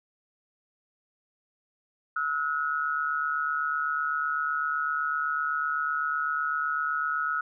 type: tone pair together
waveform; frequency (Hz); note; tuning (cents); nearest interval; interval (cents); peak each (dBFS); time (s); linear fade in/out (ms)
sine; 1300 / 1447.9; E6 / F#6; -24 / -38; major second; 186; -28 / -29; 2.16-7.41; 5
effects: none